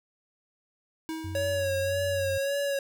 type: tone with exponential decay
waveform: square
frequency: 320 Hz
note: D#4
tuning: 49 cents sharp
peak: -31 dBFS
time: 1.09-2.06 s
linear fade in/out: 0 ms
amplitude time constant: 210 ms
type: tone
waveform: sine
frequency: 92.5 Hz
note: F#2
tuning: in tune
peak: -33 dBFS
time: 1.24-2.38 s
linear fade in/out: 5 ms
type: tone with vibrato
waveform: square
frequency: 555 Hz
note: C#5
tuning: 2 cents sharp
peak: -27 dBFS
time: 1.35-2.79 s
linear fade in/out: 2 ms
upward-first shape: sine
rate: 1.8 Hz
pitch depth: 38 cents each way
effects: none